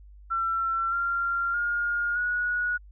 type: tone with pitch steps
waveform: sine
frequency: 1349 / 1384.5 / 1421 / 1458.4 Hz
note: E6 / F6 / F6 / F#6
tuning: +40 / -15 / +30 / -25 cents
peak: -24 dBFS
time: 0.3-2.78 s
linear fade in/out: 20 ms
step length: 620 ms
effects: added 50 Hz sine -46 dBFS peak until 2.91 s